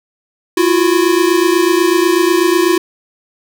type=tone pair together; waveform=square; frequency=335.3 / 363.4 Hz; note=E4 / F#4; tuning=+30 / -31 cents; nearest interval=minor second; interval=139 cents; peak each=-13 dBFS; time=0.57-2.78 s; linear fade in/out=5 ms; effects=none